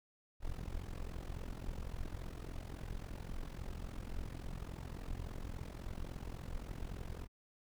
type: noise with amplitude modulation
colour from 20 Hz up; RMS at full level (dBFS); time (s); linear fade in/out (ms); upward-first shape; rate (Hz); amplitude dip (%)
brown; -40; 0.4-7.28; 50; sine; 43.6; 85
effects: none